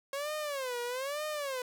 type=tone with vibrato; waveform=sawtooth; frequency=542 Hz; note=C#5; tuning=39 cents flat; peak=-30 dBFS; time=0.13-1.62 s; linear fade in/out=2 ms; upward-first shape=sine; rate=1.1 Hz; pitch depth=210 cents each way; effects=none